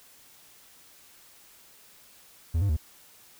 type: tone with pitch steps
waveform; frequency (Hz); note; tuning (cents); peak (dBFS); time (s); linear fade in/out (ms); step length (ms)
triangle; 82.1 / 100.2 / 76.4; E2 / G2 / D#2; -6 / +38 / -31; -20; 2.54-2.768; 10; 76
effects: white hiss -55 dBFS RMS until 3.39 s